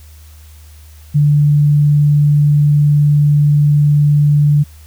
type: tone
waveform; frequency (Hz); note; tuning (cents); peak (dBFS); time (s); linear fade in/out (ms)
sine; 146.83; D3; 0; -7; 1.14-4.64; 20
effects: added 76 Hz sine -36 dBFS peak until 4.86 s + white hiss -47 dBFS RMS until 4.86 s